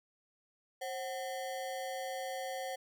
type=ring-modulated tone; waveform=square; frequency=641 Hz; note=E5; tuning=49 cents flat; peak=-35 dBFS; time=0.81-2.76 s; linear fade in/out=10 ms; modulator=109 Hz; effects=none